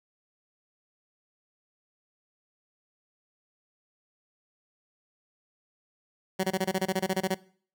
15% pulse tone bursts, 188.7 Hz, F#3, 34 cents sharp, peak -18 dBFS, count 14, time 6.39-7.347 s, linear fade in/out 10 ms, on 47 ms, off 23 ms, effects noise-tail reverb RT60 0.5 s tail -21 dB re dry

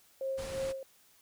sine tone with tremolo, 535 Hz, C5, 38 cents sharp, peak -31 dBFS, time 0.21-0.83 s, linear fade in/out 2 ms, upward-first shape sine, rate 2.9 Hz, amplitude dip 65%
pink low-pass noise, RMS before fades -44 dBFS, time 0.37-0.73 s, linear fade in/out 20 ms, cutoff 11000 Hz, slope 48 dB/octave
effects white hiss -64 dBFS RMS until 1.21 s

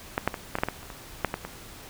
clicks, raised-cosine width 0.5 ms, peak -9 / -7 / -17 / -11 / -13 / -7 / -13 / -30 / -23 / -7 / -13 / -19 dBFS, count 12, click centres 0.179 / 0.276 / 0.342 / 0.554 / 0.586 / 0.635 / 0.686 / 0.83 / 0.902 / 1.247 / 1.341 / 1.45 s, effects pink hiss -45 dBFS RMS until 1.89 s

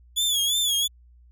sawtooth tone with vibrato, 3407 Hz, G#7, 44 cents sharp, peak -18 dBFS, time 0.16-0.88 s, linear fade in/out 20 ms, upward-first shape sine, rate 2.9 Hz, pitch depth 87 cents each way, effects added 60 Hz sine -50 dBFS peak until 1.31 s

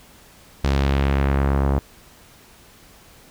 sawtooth tone with low-pass filter sweep, 68.9 Hz, C#2, 10 cents flat, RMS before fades -19 dBFS, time 0.64-1.79 s, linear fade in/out 0 ms, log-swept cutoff 5400 to 920 Hz, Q 1.1, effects pink hiss -49 dBFS RMS until 3.3 s

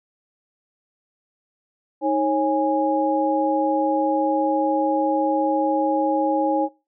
sine tone cluster, 313 / 547 / 826 Hz, D#4 / C#5 / G#5, +10 / -23 / -10 cents, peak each -22 dBFS, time 2.01-6.69 s, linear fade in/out 50 ms, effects noise-tail reverb RT60 0.3 s tail -23 dB re dry

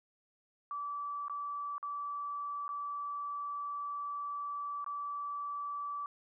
sine tone with dropouts, 1156 Hz, D6, 28 cents flat, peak -36 dBFS, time 0.71-6.06 s, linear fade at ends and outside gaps 1 ms, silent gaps 1.282-1.297 / 1.781-1.828 / 2.68-2.69 / 4.844-4.863 s, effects none

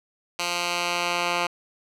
10% pulse tone with band-pass filter sweep, 174.61 Hz, F3, in tune, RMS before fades -26 dBFS, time 0.39-1.47 s, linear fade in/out 5 ms, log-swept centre 4000 to 2100 Hz, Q 0.75, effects none

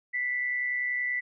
sine tone pair together, 1975.5 / 2106 Hz, B6 / C7, 0 / +11 cents, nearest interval minor second, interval 111 cents, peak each -27 / -38 dBFS, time 0.13-1.21 s, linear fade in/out 20 ms, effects none

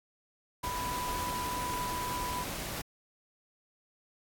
sine tone in noise, 990 Hz, B5, 4 cents sharp, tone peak -34 dBFS, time 0.63-2.44 s, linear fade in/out 10 ms, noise pink, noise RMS -38 dBFS, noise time 0.63-2.82 s, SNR +1 dB, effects AAC 64 kbps

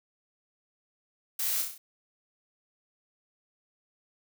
blue noise with echo, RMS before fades -31 dBFS, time 1.39-1.62 s, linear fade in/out 5 ms, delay 32 ms, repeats 5, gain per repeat -4 dB, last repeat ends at 1.78 s, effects none

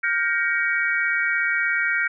sine chord, G half-diminished seventh, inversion third, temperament just, 1411.2 / 1568 / 1881.6 / 2258 Hz, F6 / G6 / Bb6 / Db7, +18 / 0 / +16 / +31 cents, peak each -25 dBFS, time 0.03-2.08 s, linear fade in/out 10 ms, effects none

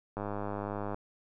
click train, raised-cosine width 1 ms, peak -22 dBFS, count 80, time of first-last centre 0.17-0.945 s, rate 102 Hz, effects none

